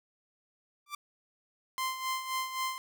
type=tone with exponential growth; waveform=sawtooth; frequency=1174.7 Hz; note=D6; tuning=in tune; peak=-29 dBFS; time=0.86-0.95 s; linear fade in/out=5 ms; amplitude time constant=19 ms
type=tone with tremolo; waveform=sawtooth; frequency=1042 Hz; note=C6; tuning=7 cents flat; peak=-26 dBFS; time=1.78-2.78 s; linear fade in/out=0 ms; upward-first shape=sine; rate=3.8 Hz; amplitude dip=65%
effects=none